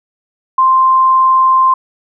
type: tone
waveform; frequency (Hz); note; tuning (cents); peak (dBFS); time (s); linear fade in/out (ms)
sine; 1046.5; C6; 0; -6; 0.58-1.74; 5
effects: none